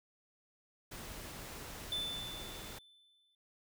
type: noise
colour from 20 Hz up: pink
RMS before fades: -47 dBFS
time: 0.91-2.79 s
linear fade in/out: 10 ms
type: tone with exponential decay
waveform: triangle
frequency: 3520 Hz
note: A7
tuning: in tune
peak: -32 dBFS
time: 1.92-3.35 s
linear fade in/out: 2 ms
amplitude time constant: 310 ms
effects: none